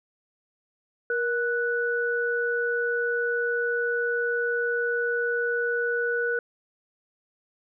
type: tone pair together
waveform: sine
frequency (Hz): 473.2 / 1480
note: A#4 / F#6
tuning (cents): +26 / 0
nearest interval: octave + minor sixth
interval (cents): 1974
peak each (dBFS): -26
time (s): 1.1-6.39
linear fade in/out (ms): 2
effects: none